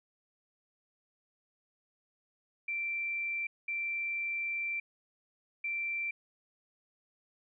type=tone bursts at uneven times; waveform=sine; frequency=2349 Hz; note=D7; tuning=in tune; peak=-32 dBFS; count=3; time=2.68-3.47 / 3.68-4.8 / 5.64-6.11 s; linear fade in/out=5 ms; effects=none